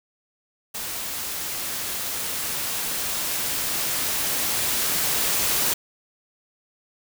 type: noise with level ramp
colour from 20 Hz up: white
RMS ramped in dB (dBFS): -31 to -22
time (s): 0.74-5.74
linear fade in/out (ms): 10
effects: none